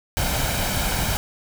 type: noise with comb filter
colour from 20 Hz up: pink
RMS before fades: -23 dBFS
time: 0.17-1.17 s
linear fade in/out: 0 ms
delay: 1.3 ms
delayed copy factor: +0.5
effects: none